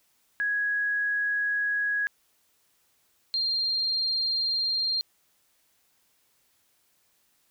sine tone pair in turn, 1664 / 4193 Hz, G#6 / C8, +3 / +3 cents, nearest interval octave + major third, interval 1600 cents, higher second, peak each -24 / -24 dBFS, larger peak neither, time 0.4-2.07 / 3.34-5.01 s, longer neither, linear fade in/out 0 ms, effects white hiss -68 dBFS RMS until 7.5 s

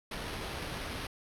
pink noise with sample-and-hold, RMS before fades -39 dBFS, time 0.11-1.07 s, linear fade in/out 5 ms, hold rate 7350 Hz, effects low-pass 12000 Hz 12 dB/octave

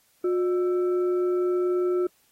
sine tone with frequency modulation, 360 Hz, F#4, 47 cents flat, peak -21 dBFS, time 0.24-2.07 s, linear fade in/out 5 ms, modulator 964 Hz, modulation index 0.28, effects white hiss -64 dBFS RMS until 2.31 s + AAC 48 kbps

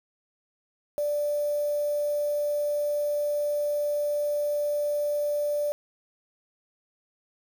sine tone with quantisation, 587.3 Hz, D5, in tune, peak -24 dBFS, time 0.98-5.72 s, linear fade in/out 0 ms, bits 7, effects none

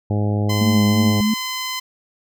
harmonic tone, 103.83 Hz, G#2, in tune, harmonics 1 / 2 / 3 / 4 / 5 / 6 / 7 / 8, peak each -18 / -24 / -28 / -30 / -32 / -34 / -35 / -36 dBFS, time 0.1-1.21 s, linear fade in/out 5 ms
10% pulse tone, 1025 Hz, C6, 36 cents flat, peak -15 dBFS, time 0.49-1.8 s, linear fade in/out 10 ms
sine tone with vibrato, 214.5 Hz, A3, 44 cents flat, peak -15 dBFS, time 0.61-1.34 s, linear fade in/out 5 ms, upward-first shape sine, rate 3 Hz, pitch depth 61 cents each way
effects none

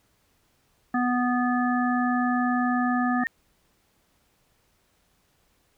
harmonic tone, 246.9 Hz, B3, in tune, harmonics 1 / 3 / 5 / 7, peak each -23 / -28 / -30 / -31 dBFS, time 0.94-3.24 s, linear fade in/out 5 ms
sine tone with exponential growth, 1831 Hz, A#6, 32 cents flat, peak -22 dBFS, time 3.13-3.27 s, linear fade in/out 0 ms, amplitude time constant 29 ms
effects pink hiss -67 dBFS RMS until 5.77 s

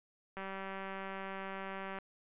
click train, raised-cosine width 0.5 ms, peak -28 dBFS, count 313, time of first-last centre 0.37-1.987 s, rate 193 Hz, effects resampled to 8000 Hz

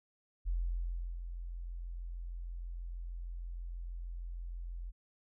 sine tone with ADSR envelope, 43.16 Hz, F1, 20 cents flat, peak -30 dBFS, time 0.45-4.92 s, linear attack 31 ms, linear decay 710 ms, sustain -9 dB, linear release 32 ms, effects none

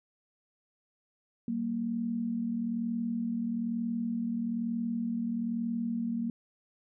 sine tone pair together, 192.01 / 233.1 Hz, G3 / A#3, -36 / 0 cents, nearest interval minor third, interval 336 cents, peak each -37 / -30 dBFS, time 1.48-6.3 s, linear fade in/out 2 ms, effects none

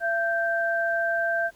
sine tone pair together, 675.1 / 1568 Hz, E5 / G6, +41 / 0 cents, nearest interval octave + minor third, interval 1459 cents, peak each -25 dBFS, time 0-1.51 s, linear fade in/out 50 ms, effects pink hiss -58 dBFS RMS until 1.55 s

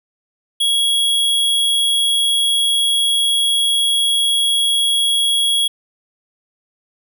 square tone, 3322 Hz, G#7, in tune, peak -14 dBFS, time 0.6-5.68 s, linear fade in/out 10 ms, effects none

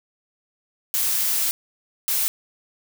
blue noise bursts at uneven times, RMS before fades -22 dBFS, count 2, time 0.94-1.51 / 2.08-2.28 s, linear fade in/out 0 ms, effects none

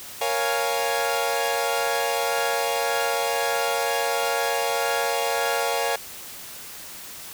sawtooth chord, Bb minor seventh, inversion none, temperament equal, 466.2 / 554.4 / 698.5 / 830.6 Hz, Bb4 / Db5 / F5 / Ab5, 0 / 0 / 0 / 0 cents, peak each -24 dBFS, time 0.21-5.96 s, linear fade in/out 5 ms, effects white hiss -39 dBFS RMS until 7.33 s

